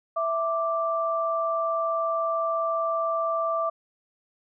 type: tone pair together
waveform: sine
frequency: 659.3 / 1174.7 Hz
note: E5 / D6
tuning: 0 / 0 cents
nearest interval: minor seventh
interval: 1000 cents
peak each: -26 dBFS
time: 0.16-3.7 s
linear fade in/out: 10 ms
effects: none